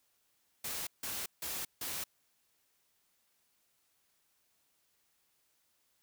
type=noise bursts; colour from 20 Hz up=white; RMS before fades=-39 dBFS; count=4; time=0.64-2.04 s; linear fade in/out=5 ms; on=230 ms; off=160 ms; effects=white hiss -75 dBFS RMS until 6.02 s